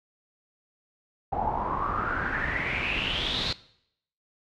pink noise with low-pass filter sweep, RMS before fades -29 dBFS, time 1.32-3.53 s, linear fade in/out 5 ms, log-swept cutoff 760 to 4200 Hz, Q 8.4, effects noise-tail reverb RT60 0.7 s tail -19 dB re dry

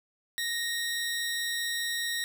25% pulse tone pair together, 1864.7 / 3951 Hz, A#6 / B7, 0 / 0 cents, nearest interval octave + minor second, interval 1300 cents, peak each -27 / -32 dBFS, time 0.38-2.24 s, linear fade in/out 0 ms, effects none

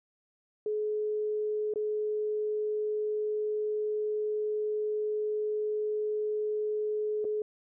sine tone with dropouts, 424.9 Hz, G#4, 40 cents sharp, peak -28 dBFS, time 0.66-7.42 s, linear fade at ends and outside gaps 2 ms, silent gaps 1.738-1.758 / 7.244-7.25 s, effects none

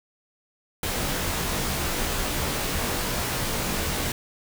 pink noise with comb filter, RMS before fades -27 dBFS, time 0.83-4.12 s, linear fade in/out 2 ms, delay 19 ms, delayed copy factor -0.75, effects none

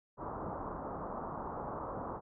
white low-pass noise, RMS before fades -41 dBFS, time 0.17-2.21 s, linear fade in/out 50 ms, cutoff 1200 Hz, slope 48 dB/octave, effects none

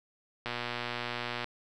click train, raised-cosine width 0.3 ms, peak -18 dBFS, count 119, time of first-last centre 0.46-1.443 s, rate 120 Hz, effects none

